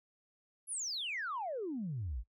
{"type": "exponential sweep", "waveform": "sine", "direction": "down", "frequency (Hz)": [11340, 48.63], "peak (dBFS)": -35, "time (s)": [0.67, 2.24], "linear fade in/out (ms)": 50, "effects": ["noise-tail reverb RT60 0.1 s tail -24 dB re dry", "tanh soft clip ceiling -31 dBFS"]}